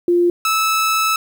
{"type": "tone pair in turn", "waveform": ["sine", "sawtooth"], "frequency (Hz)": [349.2, 1307.4], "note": ["F4", "E6"], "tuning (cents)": [0, -15], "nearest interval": "octave + major seventh", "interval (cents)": 2285, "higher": "second", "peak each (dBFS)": -11, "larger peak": "neither", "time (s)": [[0.08, 0.3], [0.45, 1.16]], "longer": "second", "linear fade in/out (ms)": 2, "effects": ["8-bit"]}